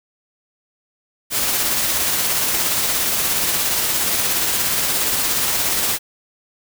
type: noise with tremolo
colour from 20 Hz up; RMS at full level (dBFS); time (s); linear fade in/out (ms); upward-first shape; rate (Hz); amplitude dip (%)
white; -18; 1.3-5.99; 50; triangle; 17; 30
effects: none